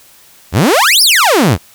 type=exponential two-way sweep; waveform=sawtooth; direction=up then down; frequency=71.9 to 5570 to 71.9 Hz; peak=-3 dBFS; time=0.52-1.58 s; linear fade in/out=50 ms; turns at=1.02 s; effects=white hiss -43 dBFS RMS until 1.74 s